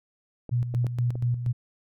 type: clicks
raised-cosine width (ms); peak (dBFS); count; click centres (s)
2; -24; 4; 0.493 / 0.741 / 0.845 / 1.155
type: tone with tremolo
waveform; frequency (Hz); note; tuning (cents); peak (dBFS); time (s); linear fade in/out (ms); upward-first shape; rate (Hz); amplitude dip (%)
sine; 121.2; B2; -32; -21; 0.51-1.53; 20; square; 4.2; 60
effects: none